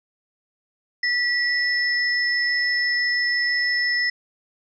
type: tone pair together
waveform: sine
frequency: 1949 / 5250 Hz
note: B6 / E8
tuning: -23 / -8 cents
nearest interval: octave + perfect fourth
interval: 1715 cents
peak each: -20 / -25 dBFS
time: 1.03-4.1 s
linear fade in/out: 5 ms
effects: none